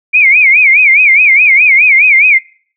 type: tone with vibrato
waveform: sine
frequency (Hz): 2300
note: D7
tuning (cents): -37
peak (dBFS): -3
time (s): 0.13-2.39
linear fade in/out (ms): 20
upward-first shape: sine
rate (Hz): 4.8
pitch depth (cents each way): 170
effects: noise-tail reverb RT60 0.5 s tail -25 dB re dry